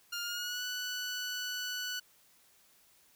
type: tone with pitch glide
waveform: 15% pulse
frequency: 1408 to 1484.8 Hz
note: F6 to F#6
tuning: +14 to +6 cents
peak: -29 dBFS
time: 0.12-2 s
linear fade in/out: 10 ms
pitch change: +92 cents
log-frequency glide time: 0.23-0.64 s
effects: white hiss -65 dBFS RMS until 3.15 s